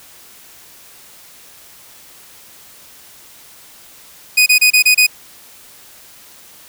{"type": "tone bursts", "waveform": "sawtooth", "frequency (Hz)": 2489, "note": "D#7", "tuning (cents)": 0, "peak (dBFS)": -4, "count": 6, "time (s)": [4.37, 5.068], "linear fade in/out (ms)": 10, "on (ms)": 93, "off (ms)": 28, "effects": ["white hiss -42 dBFS RMS until 6.68 s"]}